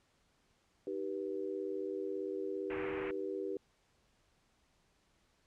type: chord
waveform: sine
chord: Eb augmented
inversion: none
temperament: just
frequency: 311.1 / 388.9 / 486.1 Hz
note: Eb4 / G4 / B4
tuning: 0 / -14 / -28 cents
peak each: -43 / -38 / -42 dBFS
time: 0.87-3.57 s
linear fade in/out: 2 ms
type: low-pass noise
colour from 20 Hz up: white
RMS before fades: -45 dBFS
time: 2.7-3.11 s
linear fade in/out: 2 ms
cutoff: 2500 Hz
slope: 48 dB/octave
effects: pink hiss -73 dBFS RMS until 5.46 s + low-pass 8000 Hz 12 dB/octave